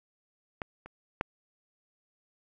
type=clicks; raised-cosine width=0.5 ms; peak=-19 / -30 / -13 dBFS; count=3; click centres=0.618 / 0.86 / 1.211 s; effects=none